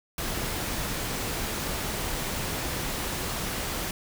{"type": "noise", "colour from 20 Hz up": "pink", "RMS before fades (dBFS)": -31, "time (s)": [0.18, 3.91], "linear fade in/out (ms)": 2, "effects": []}